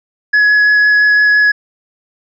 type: tone with vibrato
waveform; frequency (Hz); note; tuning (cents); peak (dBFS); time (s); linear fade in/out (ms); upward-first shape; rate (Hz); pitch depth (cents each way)
triangle; 1687; G#6; +27; -5; 0.33-1.52; 10; sine; 5.9; 8
effects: resampled to 16000 Hz